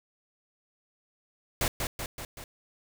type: noise with echo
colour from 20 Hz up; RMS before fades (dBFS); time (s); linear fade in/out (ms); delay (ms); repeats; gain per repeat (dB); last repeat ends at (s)
pink; -27; 1.61-1.68; 2; 190; 4; -4; 2.44
effects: none